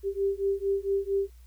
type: beating tone pair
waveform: sine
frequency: 392 / 396.4 Hz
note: G4 / G4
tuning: 0 / +19 cents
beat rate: 4.4 Hz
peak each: -28 dBFS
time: 0.03-1.3 s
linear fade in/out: 50 ms
effects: added 60 Hz sine -48 dBFS peak until 1.46 s + white hiss -65 dBFS RMS until 1.46 s